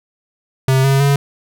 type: tone with pitch steps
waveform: square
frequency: 132.4 / 136.44 / 140.6 Hz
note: C3 / C#3 / C#3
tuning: +21 / -27 / +25 cents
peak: -11 dBFS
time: 0.68-1.16 s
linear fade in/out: 2 ms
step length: 160 ms
effects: none